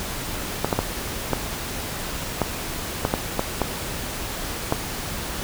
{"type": "clicks", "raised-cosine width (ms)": 1, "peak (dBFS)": -5, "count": 10, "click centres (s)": [0.646, 0.728, 0.79, 1.333, 2.417, 3.051, 3.139, 3.394, 3.617, 4.724], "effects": ["pink hiss -30 dBFS RMS until 5.43 s"]}